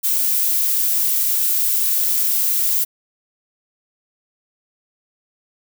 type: noise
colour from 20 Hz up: violet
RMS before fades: -18 dBFS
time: 0.03-2.85 s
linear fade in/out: 20 ms
effects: none